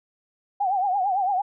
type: tone with vibrato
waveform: sine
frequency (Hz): 771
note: G5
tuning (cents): -29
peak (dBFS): -20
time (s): 0.6-1.42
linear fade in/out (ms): 10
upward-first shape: triangle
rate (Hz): 8.9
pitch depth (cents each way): 140
effects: none